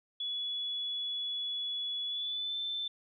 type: tone with pitch glide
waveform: sine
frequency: 3400 to 3538 Hz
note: G#7 to A7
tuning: +40 to +9 cents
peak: -33 dBFS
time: 0.2-2.88 s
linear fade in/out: 5 ms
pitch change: +69 cents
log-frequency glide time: 2.05-2.56 s
effects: none